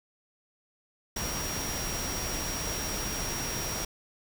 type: tone in noise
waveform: sine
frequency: 5640 Hz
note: F8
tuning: 16 cents sharp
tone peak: -36 dBFS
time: 1.16-3.85 s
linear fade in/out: 5 ms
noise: pink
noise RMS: -34 dBFS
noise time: 1.16-3.85 s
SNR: -5 dB
effects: none